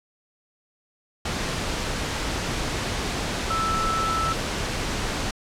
sine tone in noise, 1318.5 Hz, E6, in tune, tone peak -23 dBFS, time 3.5-4.33 s, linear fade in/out 5 ms, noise pink, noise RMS -27 dBFS, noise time 1.25-5.31 s, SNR +1 dB, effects low-pass 7000 Hz 12 dB/octave

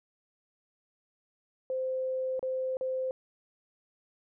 sine tone with dropouts, 519 Hz, C5, 14 cents flat, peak -29 dBFS, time 1.7-3.11 s, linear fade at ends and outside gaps 1 ms, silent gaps 2.394-2.428 / 2.77-2.81 s, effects none

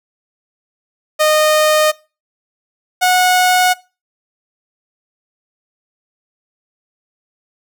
sawtooth tone pair in turn, 615 / 731.4 Hz, D#5 / F#5, -20 / -20 cents, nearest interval minor third, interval 300 cents, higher second, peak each -6 dBFS, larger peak neither, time 1.19-1.92 / 3.01-3.74 s, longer neither, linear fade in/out 20 ms, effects noise-tail reverb RT60 0.3 s tail -21 dB re dry

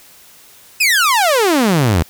sawtooth exponential sweep, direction down, 2633 to 75 Hz, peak -7 dBFS, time 0.8-2.03 s, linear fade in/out 10 ms, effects white hiss -44 dBFS RMS until 2.09 s

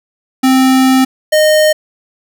square tone pair in turn, 261.6 / 615.4 Hz, C4 / D#5, 0 / -19 cents, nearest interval octave + minor third, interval 1481 cents, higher second, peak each -7 dBFS, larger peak neither, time 0.43-1.05 / 1.32-1.73 s, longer first, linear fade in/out 10 ms, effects none

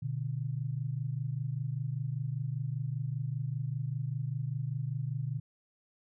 sine tone pair together, 121.9 / 146.99 Hz, B2 / D3, -22 / +2 cents, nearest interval minor third, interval 324 cents, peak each -34 / -35 dBFS, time 0.02-5.4 s, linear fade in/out 10 ms, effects none

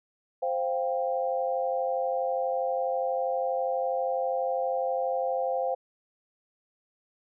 sine chord, C suspended fourth, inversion none, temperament equal with one note detuned, 523.3 / 698.5 / 790.8 Hz, C5 / F5 / G5, 0 / 0 / +15 cents, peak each -28 / -31 / -32 dBFS, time 0.42-5.75 s, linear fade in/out 10 ms, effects none

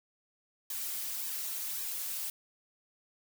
blue noise with flanger, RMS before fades -37 dBFS, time 0.7-2.3 s, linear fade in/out 2 ms, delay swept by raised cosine 1.4 to 4.9 ms, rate 1.8 Hz, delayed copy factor -0.9, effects none

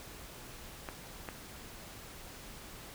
clicks, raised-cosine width 0.5 ms, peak -24 dBFS, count 2, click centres 0.888 / 1.288 s, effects pink hiss -49 dBFS RMS until 2.94 s

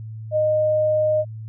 sine tone, 616 Hz, D#5, 17 cents flat, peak -16 dBFS, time 0.31-1.25 s, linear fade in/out 50 ms, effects added 110 Hz sine -31 dBFS peak until 1.48 s

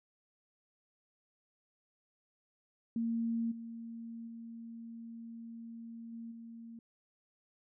sine tone with level steps, 230 Hz, A#3, 23 cents flat, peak -31 / -42 / -44 / -42 / -46 dBFS, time 2.96-6.79 s, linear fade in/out 2 ms, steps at 3.51 / 4.27 / 6.12 / 6.31 s, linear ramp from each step 10 ms, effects none

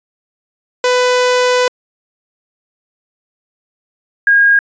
sawtooth / sine tone pair in turn, 498.6 / 1629.3 Hz, B4 / G#6, +16 / -34 cents, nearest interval octave + minor sixth, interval 2050 cents, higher second, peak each -6 dBFS, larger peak neither, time 0.84-1.68 / 4.27-4.59 s, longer first, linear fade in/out 2 ms, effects resampled to 16000 Hz

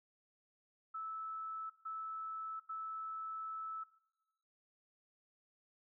sine tone bursts at uneven times, 1309 Hz, E6, 13 cents flat, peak -40 dBFS, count 3, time 0.94-1.7 / 1.85-2.6 / 2.69-3.84 s, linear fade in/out 10 ms, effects noise-tail reverb RT60 1.0 s tail -18 dB re dry

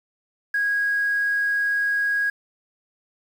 triangle tone, 1647 Hz, G#6, 15 cents flat, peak -16 dBFS, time 0.54-2.3 s, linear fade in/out 5 ms, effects tanh soft clip ceiling -17 dBFS + 8-bit

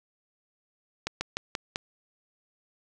slowing click train, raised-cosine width 0.2 ms, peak -12 dBFS, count 5, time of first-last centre 1.07-1.759 s, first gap 140 ms, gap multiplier 1.14, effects none

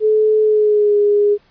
sine tone with pitch glide, 430.9 to 412.2 Hz, A4 to G#4, -36 to -13 cents, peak -10 dBFS, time 0-1.38 s, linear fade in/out 50 ms, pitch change -77 cents, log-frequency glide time 0.42-0.97 s, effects pink hiss -55 dBFS RMS until 1.5 s + resampled to 11025 Hz

